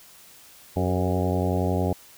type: harmonic tone with a mistuned harmonic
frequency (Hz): 90.9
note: F#2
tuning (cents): -30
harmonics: 1 / 2 / 3 / 4 / 5 / 6 / 7 / 8 / 9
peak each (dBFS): -25 / -28 / -30 / -31 / -32 / -33 / -33 / -34 / -35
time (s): 0.76-1.93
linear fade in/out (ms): 5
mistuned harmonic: 4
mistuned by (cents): +50
effects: white hiss -50 dBFS RMS until 2.17 s